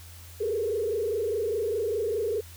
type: tone with frequency modulation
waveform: sine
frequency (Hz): 438.4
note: A4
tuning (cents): -6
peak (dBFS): -25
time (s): 0.4-2.41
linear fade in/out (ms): 10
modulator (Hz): 24.9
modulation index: 1.6
effects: added 85 Hz sine -45 dBFS peak until 2.56 s + white hiss -50 dBFS RMS until 2.56 s